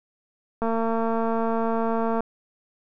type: click train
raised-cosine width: 1 ms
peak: -13 dBFS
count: 361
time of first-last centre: 0.62-2.206 s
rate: 227 Hz
effects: none